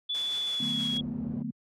sine tone with pitch glide, 3452 to 3325 Hz, A7 to G#7, -34 to +1 cents, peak -28 dBFS, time 0.09-1.01 s, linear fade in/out 10 ms, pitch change -65 cents, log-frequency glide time 0.47-0.88 s
white noise with tremolo, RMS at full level -41 dBFS, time 0.14-0.98 s, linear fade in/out 10 ms, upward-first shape square, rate 6.1 Hz, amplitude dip 25%
sine chord, B minor seventh, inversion first, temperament equal with one note detuned, 146.83 / 180.98 / 220 / 246.9 Hz, D3 / F#3 / A3 / B3, 0 / -38 / 0 / 0 cents, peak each -39 / -41 / -35 / -35 dBFS, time 0.6-1.51 s, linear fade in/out 5 ms
pink low-pass noise, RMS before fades -41 dBFS, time 0.92-1.43 s, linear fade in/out 10 ms, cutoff 400 Hz, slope 12 dB/octave
effects high-pass 80 Hz 12 dB/octave + low-pass 7000 Hz 12 dB/octave

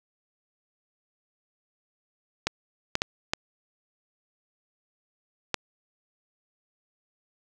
clicks, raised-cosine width 0.2 ms, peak -7 dBFS, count 5, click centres 2.47 / 2.954 / 3.019 / 3.335 / 5.543 s, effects none

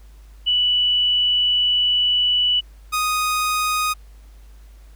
sine / sawtooth tone pair in turn, 2960 / 1244.5 Hz, F#7 / D#6, 0 / 0 cents, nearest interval octave + minor third, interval 1500 cents, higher first, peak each -15 / -15 dBFS, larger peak neither, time 0.46-2.61 / 2.92-3.94 s, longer first, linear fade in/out 20 ms, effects added 51 Hz sine -41 dBFS peak until 4.95 s + pink hiss -57 dBFS RMS until 4.95 s

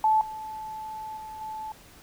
sine tone with level steps, 870 Hz, A5, 20 cents flat, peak -18 / -34 / -37 / -33 dBFS, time 0.04-1.72 s, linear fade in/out 2 ms, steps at 0.21 / 1.17 / 1.41 s, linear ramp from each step 2 ms, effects pink hiss -52 dBFS RMS until 2.02 s

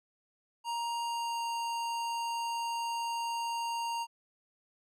square tone with pitch glide, 937 to 931.1 Hz, A#5 to A#5, +9 to -2 cents, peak -33 dBFS, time 0.64-4.07 s, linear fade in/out 50 ms, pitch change -11 cents, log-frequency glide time 1.02-1.43 s, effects low-pass 10000 Hz 12 dB/octave

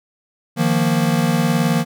square chord, Eb suspended second, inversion none, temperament equal, 155.56 / 174.61 / 233.1 Hz, Eb3 / F3 / Bb3, 0 / 0 / 0 cents, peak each -20 dBFS, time 0.56-1.85 s, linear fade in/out 50 ms, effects none

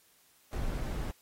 brown noise, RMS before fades -34 dBFS, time 0.53-1.11 s, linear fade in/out 0 ms, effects white hiss -65 dBFS RMS until 1.21 s + AAC 48 kbps

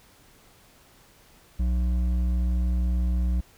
triangle tone with hard clipping, 61 Hz, B1, 21 cents flat, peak -23 dBFS, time 1.59-3.41 s, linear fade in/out 10 ms, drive 11 dB, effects pink hiss -56 dBFS RMS until 3.57 s

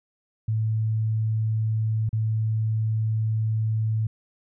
sine tone with dropouts, 110 Hz, A2, in tune, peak -21 dBFS, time 0.48-4.07 s, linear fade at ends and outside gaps 5 ms, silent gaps 2.092-2.129 s, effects none

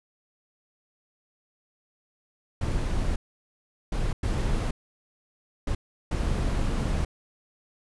brown noise bursts at uneven times, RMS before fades -26 dBFS, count 5, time 2.61-3.16 / 3.92-4.13 / 4.23-4.71 / 5.67-5.75 / 6.11-7.05 s, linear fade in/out 5 ms, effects resampled to 24000 Hz

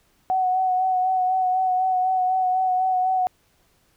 sine tone with vibrato, 744 Hz, F#5, 9 cents sharp, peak -18 dBFS, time 0.3-3.27 s, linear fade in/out 0 ms, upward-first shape sine, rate 4 Hz, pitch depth 25 cents each way, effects pink hiss -63 dBFS RMS until 3.96 s

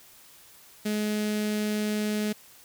sawtooth tone with notch filter, 211.4 Hz, G#3, 31 cents sharp, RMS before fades -28 dBFS, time 0.85-2.33 s, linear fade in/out 10 ms, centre 1000 Hz, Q 0.95, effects white hiss -53 dBFS RMS until 2.64 s

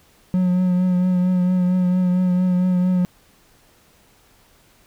triangle tone with vibrato, 181.6 Hz, F#3, 32 cents flat, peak -13 dBFS, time 0.34-3.05 s, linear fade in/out 0 ms, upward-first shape triangle, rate 4.4 Hz, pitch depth 29 cents each way, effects pink hiss -55 dBFS RMS until 4.86 s

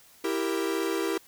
45% pulse chord, E diminished, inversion none, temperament equal, 329.6 / 392 / 466.2 Hz, E4 / G4 / Bb4, 0 / 0 / 0 cents, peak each -30 / -30 / -33 dBFS, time 0.24-1.18 s, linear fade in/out 5 ms, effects white hiss -56 dBFS RMS until 1.27 s

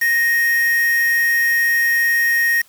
triangle tone with quantisation, 1864.7 Hz, A#6, in tune, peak -12 dBFS, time 0.01-2.62 s, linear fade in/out 10 ms, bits 4, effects white hiss -52 dBFS RMS until 2.68 s

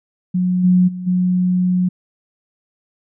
sine tone with level steps, 181.5 Hz, F#3, 33 cents flat, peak -14 / -9 / -24 / -13 dBFS, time 0.34-1.89 s, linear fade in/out 10 ms, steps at 0.63 / 0.87 / 1.06 s, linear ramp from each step 20 ms, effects none

